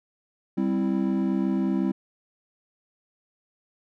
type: chord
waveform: triangle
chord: C major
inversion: second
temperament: equal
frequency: 196 / 261.6 / 329.6 Hz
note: G3 / C4 / E4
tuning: 0 / 0 / 0 cents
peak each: -23 / -25 / -26 dBFS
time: 0.57-1.92 s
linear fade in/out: 10 ms
effects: none